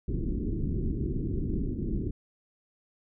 pink low-pass noise, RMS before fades -30 dBFS, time 0.08-2.11 s, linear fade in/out 5 ms, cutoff 380 Hz, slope 48 dB/octave, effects none

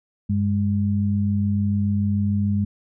sine tone pair together, 97.3 / 204.2 Hz, G2 / G#3, -12 / -29 cents, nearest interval octave + minor second, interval 1283 cents, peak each -21 dBFS, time 0.29-2.65 s, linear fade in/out 10 ms, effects none

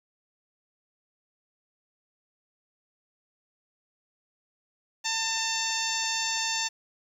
harmonic tone, 897 Hz, A5, 33 cents sharp, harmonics 1 / 2 / 3 / 4 / 5 / 6 / 7 / 8, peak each -35 / -35 / -35 / -35 / -35 / -35 / -35 / -35 dBFS, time 5.04-6.69 s, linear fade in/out 20 ms, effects 9-bit

